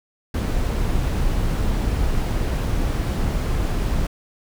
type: noise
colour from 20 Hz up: brown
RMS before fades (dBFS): -21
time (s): 0.34-4.07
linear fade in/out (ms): 5
effects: none

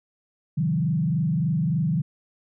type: tone with frequency modulation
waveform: sine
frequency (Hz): 160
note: D#3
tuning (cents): +49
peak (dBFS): -20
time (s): 0.57-2.02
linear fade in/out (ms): 10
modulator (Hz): 23.4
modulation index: 1.1
effects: none

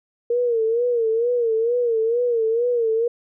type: tone with vibrato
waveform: sine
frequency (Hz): 466.2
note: A#4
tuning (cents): 0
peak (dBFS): -17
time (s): 0.3-3.08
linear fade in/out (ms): 5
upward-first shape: sine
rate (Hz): 2.2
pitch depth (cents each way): 91
effects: none

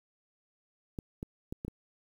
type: clicks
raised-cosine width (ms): 3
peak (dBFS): -24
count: 5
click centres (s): 0.988 / 1.229 / 1.525 / 1.649 / 1.681
effects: 9-bit

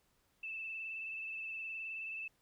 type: tone with vibrato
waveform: sine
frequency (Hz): 2637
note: E7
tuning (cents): 0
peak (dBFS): -40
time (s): 0.43-2.28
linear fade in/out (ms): 5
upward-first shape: triangle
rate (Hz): 19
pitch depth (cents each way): 35
effects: pink hiss -75 dBFS RMS until 2.41 s

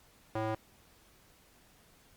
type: tone with band-pass filter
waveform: square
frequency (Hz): 110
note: A2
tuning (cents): 0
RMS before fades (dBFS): -34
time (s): 0.35-0.55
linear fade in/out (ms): 5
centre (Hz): 690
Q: 1
effects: pink hiss -63 dBFS RMS until 2.16 s + Opus 48 kbps

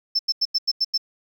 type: tone bursts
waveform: sine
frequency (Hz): 5300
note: E8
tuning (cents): +9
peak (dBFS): -16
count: 7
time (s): 0.15-0.978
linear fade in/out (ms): 10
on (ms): 42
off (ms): 89
effects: tanh soft clip ceiling -14 dBFS + 9-bit

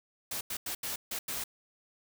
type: noise bursts at uneven times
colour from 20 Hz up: white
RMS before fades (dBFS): -36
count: 6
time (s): 0.31-0.41 / 0.5-0.57 / 0.66-0.75 / 0.83-0.96 / 1.11-1.19 / 1.28-1.44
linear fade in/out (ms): 5
effects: none

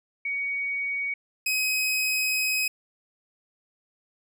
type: tone pair in turn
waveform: sine / sawtooth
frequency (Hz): 2245 / 2531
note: C#7 / D#7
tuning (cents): +21 / +29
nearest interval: major second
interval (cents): 208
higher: second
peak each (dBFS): -26 / -20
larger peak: second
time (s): 0.25-1.14 / 1.46-2.68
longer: second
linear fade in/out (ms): 5
effects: none

